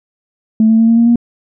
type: tone with pitch steps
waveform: sine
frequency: 220 / 223.2 / 226.4 / 229.7 / 233.1 / 236.5 Hz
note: A3 / A3 / A3 / A#3 / A#3 / A#3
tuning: 0 / +25 / +50 / -25 / 0 / +25 cents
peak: -5 dBFS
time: 0.6-1.158 s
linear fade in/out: 2 ms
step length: 93 ms
effects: tanh soft clip ceiling -1 dBFS